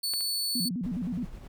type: tone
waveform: sawtooth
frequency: 4453 Hz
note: C#8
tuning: 7 cents sharp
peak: -25 dBFS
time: 0.03-0.69 s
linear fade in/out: 10 ms
type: clicks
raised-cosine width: 0.3 ms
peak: -24 / -31 dBFS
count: 2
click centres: 0.137 / 0.208 s
type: tone with vibrato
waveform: sine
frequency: 208.6 Hz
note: G#3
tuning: 8 cents sharp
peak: -29 dBFS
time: 0.55-1.25 s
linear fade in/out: 5 ms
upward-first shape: square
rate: 9.6 Hz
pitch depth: 280 cents each way
type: noise with tremolo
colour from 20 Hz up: brown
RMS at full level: -42 dBFS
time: 0.83-1.48 s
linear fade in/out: 10 ms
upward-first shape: sine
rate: 10 Hz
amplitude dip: 40%
effects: none